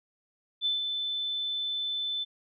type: tone with ADSR envelope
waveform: sine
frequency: 3520 Hz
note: A7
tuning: in tune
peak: -24 dBFS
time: 0.61-2.25 s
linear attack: 46 ms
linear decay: 150 ms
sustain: -5 dB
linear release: 24 ms
effects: none